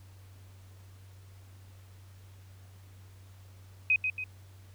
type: tone with echo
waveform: sine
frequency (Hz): 2515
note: D#7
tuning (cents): +18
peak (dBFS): -21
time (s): 3.9-3.96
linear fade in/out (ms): 2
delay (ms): 140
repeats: 2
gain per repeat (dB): -6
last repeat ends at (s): 4.24
effects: added 95 Hz sine -50 dBFS peak until 4.74 s + pink hiss -62 dBFS RMS until 4.74 s